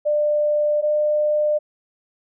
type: tone pair in turn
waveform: sine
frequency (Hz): 596 / 600.8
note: D5 / D5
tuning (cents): +25 / +39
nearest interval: unison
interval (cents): 14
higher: second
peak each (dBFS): -16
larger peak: neither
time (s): 0.05-0.82 / 0.82-1.59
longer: neither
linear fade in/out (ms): 20
effects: none